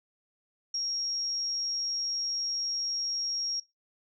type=tone; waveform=sine; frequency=5588 Hz; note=F8; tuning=in tune; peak=-29 dBFS; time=0.74-3.6 s; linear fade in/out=5 ms; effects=noise-tail reverb RT60 0.2 s tail -20 dB re dry